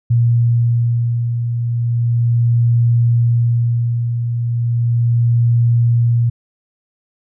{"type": "beating tone pair", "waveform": "sine", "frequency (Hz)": [117.9, 118.26], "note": ["A#2", "A#2"], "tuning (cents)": [20, 25], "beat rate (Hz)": 0.36, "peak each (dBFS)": [-21, -12], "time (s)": [0.1, 6.3], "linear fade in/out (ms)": 10, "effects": []}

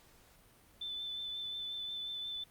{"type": "tone with vibrato", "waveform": "sine", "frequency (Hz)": 3520, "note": "A7", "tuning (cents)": 0, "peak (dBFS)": -38, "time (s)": [0.81, 2.44], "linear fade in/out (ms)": 5, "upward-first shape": "triangle", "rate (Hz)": 5.6, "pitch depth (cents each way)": 20, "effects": ["pink hiss -63 dBFS RMS until 2.5 s", "Opus 48 kbps"]}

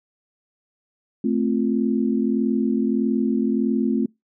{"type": "chord", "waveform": "sine", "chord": "F major", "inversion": "first", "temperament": "equal", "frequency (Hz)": [220, 261.6, 349.2], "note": ["A3", "C4", "F4"], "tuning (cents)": [0, 0, 0], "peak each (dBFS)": [-21, -22, -26], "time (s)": [1.24, 4.06], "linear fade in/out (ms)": 5, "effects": ["noise-tail reverb RT60 0.2 s tail -26 dB re dry"]}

